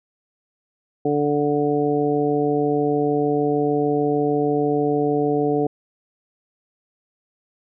harmonic tone, 146.5 Hz, D3, 4 cents flat, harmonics 1 / 2 / 3 / 4 / 5, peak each -28 / -22 / -20 / -31 / -26 dBFS, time 1.05-5.67 s, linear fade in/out 5 ms, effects none

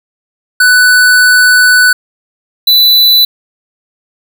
square tone pair in turn, 1492 / 3983 Hz, F#6 / B7, +14 / +14 cents, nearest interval octave + perfect fourth, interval 1700 cents, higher second, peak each -4 dBFS, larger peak neither, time 0.6-1.93 / 2.67-3.25 s, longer first, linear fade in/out 5 ms, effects none

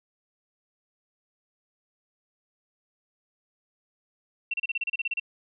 sine tone bursts, 2714 Hz, E7, 50 cents sharp, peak -25 dBFS, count 12, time 4.51-5.198 s, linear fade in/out 5 ms, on 28 ms, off 32 ms, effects none

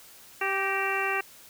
harmonic tone with a mistuned harmonic, 390 Hz, G4, 9 cents flat, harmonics 1 / 2 / 3 / 4 / 5 / 6 / 7, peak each -33 / -33 / -33 / -33 / -33 / -33 / -33 dBFS, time 0.41-1.21 s, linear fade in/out 5 ms, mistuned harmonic 5, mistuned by -49 cents, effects white hiss -51 dBFS RMS until 1.49 s

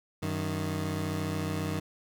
20% pulse tone pair together, 94.51 / 155.7 Hz, F#2 / D#3, +37 / +2 cents, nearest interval major sixth, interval 865 cents, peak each -28 dBFS, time 0.22-1.8 s, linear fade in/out 10 ms, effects none

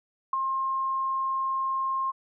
sine tone with ADSR envelope, 1065 Hz, C6, 30 cents sharp, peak -20 dBFS, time 0.33-2.12 s, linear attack 4 ms, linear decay 11 ms, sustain -5 dB, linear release 23 ms, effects none

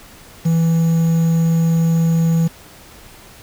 triangle tone with quantisation, 164.81 Hz, E3, in tune, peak -10 dBFS, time 0.45-2.48 s, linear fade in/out 10 ms, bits 6, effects pink hiss -42 dBFS RMS until 3.42 s

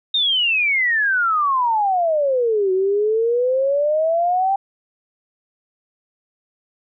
sine exponential two-way sweep, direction down then up, 3729 to 370 to 793 Hz, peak -15 dBFS, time 0.14-4.56 s, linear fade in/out 5 ms, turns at 2.72 s, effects none

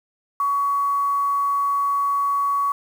sine tone with quantisation, 1125 Hz, C#6, 25 cents sharp, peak -18 dBFS, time 0.4-2.72 s, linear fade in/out 2 ms, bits 7, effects none

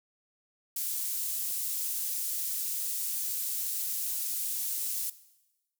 pink high-pass noise, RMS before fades -33 dBFS, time 0.76-5.1 s, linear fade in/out 5 ms, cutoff 10000 Hz, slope 12 dB/octave, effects noise-tail reverb RT60 1.0 s tail -17 dB re dry

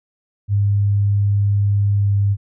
sine tone with pitch glide, 101.3 to 100.48 Hz, G#2 to G2, -43 to +43 cents, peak -13 dBFS, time 0.48-2.37 s, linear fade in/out 50 ms, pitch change -14 cents, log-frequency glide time 1.96-2.11 s, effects none

